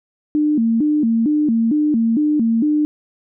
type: tone with vibrato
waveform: sine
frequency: 261.6 Hz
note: C4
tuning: in tune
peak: -13 dBFS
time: 0.35-2.85 s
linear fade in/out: 0 ms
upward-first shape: square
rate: 2.2 Hz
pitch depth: 240 cents each way
effects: none